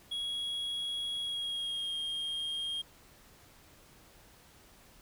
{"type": "tone with pitch glide", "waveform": "triangle", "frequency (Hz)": [3322, 3229], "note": ["G#7", "G#7"], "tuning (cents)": [0, -49], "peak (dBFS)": -32, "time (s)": [0.11, 2.82], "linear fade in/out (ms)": 10, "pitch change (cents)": -49, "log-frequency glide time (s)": [1.2, 1.97], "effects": ["pink hiss -59 dBFS RMS until 5.01 s"]}